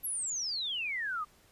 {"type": "exponential sweep", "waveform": "sine", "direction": "down", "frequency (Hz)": [11870, 1174.7], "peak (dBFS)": -32, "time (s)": [0.03, 1.25], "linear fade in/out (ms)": 20, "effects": ["pink hiss -63 dBFS RMS until 1.51 s", "resampled to 32000 Hz"]}